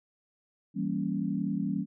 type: chord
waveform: sine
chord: E diminished seventh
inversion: none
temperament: equal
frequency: 164.81 / 196 / 233.1 / 277.2 Hz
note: E3 / G3 / Bb3 / Db4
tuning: 0 / 0 / 0 / 0 cents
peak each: -35 / -31 / -35 / -34 dBFS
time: 0.74-1.86 s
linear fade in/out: 50 ms
effects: none